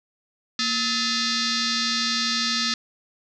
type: tone with frequency modulation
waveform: sine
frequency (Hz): 233.1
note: A#3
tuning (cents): 0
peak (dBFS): -21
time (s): 0.59-2.74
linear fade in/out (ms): 2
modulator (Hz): 761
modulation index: 7
effects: none